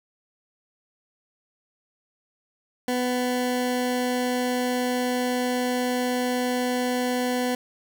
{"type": "tone", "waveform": "20% pulse", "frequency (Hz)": 249.1, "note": "B3", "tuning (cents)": 15, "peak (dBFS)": -18, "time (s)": [2.88, 7.55], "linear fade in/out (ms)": 2, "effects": []}